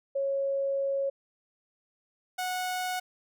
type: tone pair in turn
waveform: sine / sawtooth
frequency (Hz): 550 / 734.2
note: C#5 / F#5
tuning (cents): -14 / -14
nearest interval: perfect fourth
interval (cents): 500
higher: second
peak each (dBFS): -26 / -26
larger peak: neither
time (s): 0.15-1.1 / 2.38-3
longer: first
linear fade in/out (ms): 10
effects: none